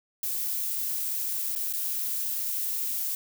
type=noise with dropouts; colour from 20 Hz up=violet; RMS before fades=-30 dBFS; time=0.23-3.15 s; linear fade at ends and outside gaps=1 ms; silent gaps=1.552-1.56 / 1.727-1.736 s; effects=none